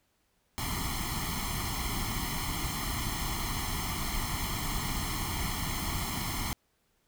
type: noise with comb filter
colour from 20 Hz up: pink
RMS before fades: -33 dBFS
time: 0.58-6.53 s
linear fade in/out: 0 ms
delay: 0.95 ms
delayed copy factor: +1
effects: pink hiss -73 dBFS RMS until 7.07 s